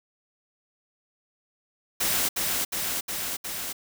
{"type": "noise with echo", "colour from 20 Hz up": "white", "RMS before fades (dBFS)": -25, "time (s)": [2, 2.29], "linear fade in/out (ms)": 10, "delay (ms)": 360, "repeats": 4, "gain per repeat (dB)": -2, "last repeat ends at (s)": 3.73, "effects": []}